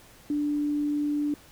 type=tone; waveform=sine; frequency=293.7 Hz; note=D4; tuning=in tune; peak=-24 dBFS; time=0.3-1.34 s; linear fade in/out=2 ms; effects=pink hiss -53 dBFS RMS until 1.51 s